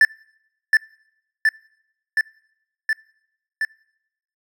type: tone with echo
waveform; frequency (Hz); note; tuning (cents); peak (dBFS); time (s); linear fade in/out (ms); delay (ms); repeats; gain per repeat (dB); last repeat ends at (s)
triangle; 1760; A6; 0; -7; 0.01-0.05; 2; 720; 5; -2; 3.65
effects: noise-tail reverb RT60 0.8 s tail -25 dB re dry